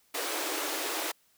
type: high-pass noise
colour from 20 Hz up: pink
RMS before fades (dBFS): -33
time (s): 0.14-1.12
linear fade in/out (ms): 10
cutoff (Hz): 290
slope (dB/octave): 96
effects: white hiss -67 dBFS RMS until 1.37 s